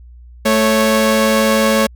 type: tone pair together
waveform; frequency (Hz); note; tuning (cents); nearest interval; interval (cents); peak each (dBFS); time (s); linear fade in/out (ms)
sawtooth; 219.4 / 552; A3 / C#5; -5 / -7; octave + major third; 1598; -10; 0.45-1.87; 10
effects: added 60 Hz sine -36 dBFS peak until 1.95 s